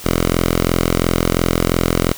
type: tone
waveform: 5% pulse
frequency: 42.9 Hz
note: F1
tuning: 30 cents flat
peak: -3 dBFS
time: 0.04-2.13 s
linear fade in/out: 10 ms
effects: white hiss -34 dBFS RMS until 2.17 s